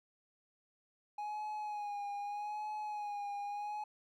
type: tone with vibrato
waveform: triangle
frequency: 830.6 Hz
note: G#5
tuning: in tune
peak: -36 dBFS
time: 1.18-3.84 s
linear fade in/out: 5 ms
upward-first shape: sine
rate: 0.81 Hz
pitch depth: 40 cents each way
effects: none